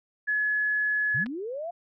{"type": "tone", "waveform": "sine", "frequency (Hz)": 1700, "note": "G#6", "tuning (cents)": 40, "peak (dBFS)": -23, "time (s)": [0.27, 1.25], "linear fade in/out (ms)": 20}
{"type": "linear sweep", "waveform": "sine", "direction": "up", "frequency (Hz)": [103.2, 710], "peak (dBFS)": -31, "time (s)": [1.14, 1.71], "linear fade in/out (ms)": 10}
{"type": "clicks", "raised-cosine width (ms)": 0.3, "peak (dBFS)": -27, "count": 2, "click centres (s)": [1.261, 1.265]}
{"effects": []}